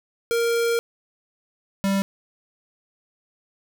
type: tone pair in turn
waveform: square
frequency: 466.2 / 196.01 Hz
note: A#4 / G3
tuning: 0 / 0 cents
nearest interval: octave + minor third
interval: 1500 cents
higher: first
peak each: -20 dBFS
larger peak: neither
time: 0.31-0.79 / 1.84-2.02 s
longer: first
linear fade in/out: 0 ms
effects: none